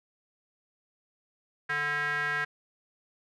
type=tone with band-pass filter; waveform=square; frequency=146.83 Hz; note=D3; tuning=in tune; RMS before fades=-30 dBFS; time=1.69-2.45 s; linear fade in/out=10 ms; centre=1700 Hz; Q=6.1; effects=none